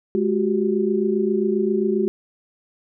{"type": "tone cluster", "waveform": "sine", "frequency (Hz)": [210.4, 361.5, 389], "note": ["G#3", "F#4", "G4"], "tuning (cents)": [23, -40, -13], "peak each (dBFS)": -22, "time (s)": [0.15, 2.08], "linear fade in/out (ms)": 0, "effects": []}